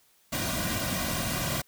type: noise with comb filter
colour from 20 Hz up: pink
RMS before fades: -30 dBFS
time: 0.32-1.62 s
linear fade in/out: 10 ms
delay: 2.3 ms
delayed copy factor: -0.8
effects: white hiss -64 dBFS RMS until 1.67 s